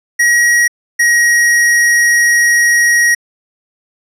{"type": "tone pair in turn", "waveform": "square", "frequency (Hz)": [1902, 1893.3], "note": ["A#6", "A#6"], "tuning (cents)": [34, 26], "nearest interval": "unison", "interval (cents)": 8, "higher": "first", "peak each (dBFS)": -8, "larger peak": "neither", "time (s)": [[0.19, 0.68], [0.99, 3.15]], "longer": "second", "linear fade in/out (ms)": 10, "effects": ["low-pass 12000 Hz 12 dB/octave"]}